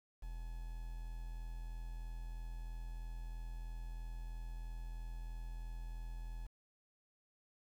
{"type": "tone with quantisation", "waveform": "triangle", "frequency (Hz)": 41.53, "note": "E1", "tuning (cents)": 14, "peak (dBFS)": -40, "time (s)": [0.22, 6.47], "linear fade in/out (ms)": 10, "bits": 10, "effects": []}